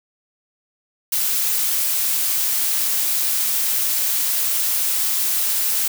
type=noise; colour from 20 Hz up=blue; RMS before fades=-20 dBFS; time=1.12-5.88 s; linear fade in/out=5 ms; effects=none